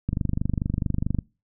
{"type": "click train", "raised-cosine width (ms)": 5, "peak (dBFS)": -12, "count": 28, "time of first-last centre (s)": [0.09, 1.188], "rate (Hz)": 24.6, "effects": ["noise-tail reverb RT60 0.3 s tail -24 dB re dry"]}